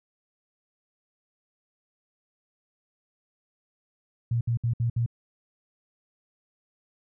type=tone bursts; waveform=sine; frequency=117.5 Hz; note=A#2; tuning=14 cents sharp; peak=-22 dBFS; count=5; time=4.31-5.062 s; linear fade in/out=5 ms; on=100 ms; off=63 ms; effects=none